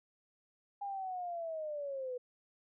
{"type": "linear sweep", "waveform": "sine", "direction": "down", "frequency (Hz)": [813, 490], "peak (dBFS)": -37, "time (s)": [0.81, 2.18], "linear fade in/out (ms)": 10, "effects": []}